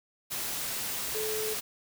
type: tone in noise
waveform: sine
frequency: 432.9 Hz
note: A4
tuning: 28 cents flat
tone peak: -32 dBFS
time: 1.14-1.55 s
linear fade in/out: 20 ms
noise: white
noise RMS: -34 dBFS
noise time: 0.3-1.61 s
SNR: -1 dB
effects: none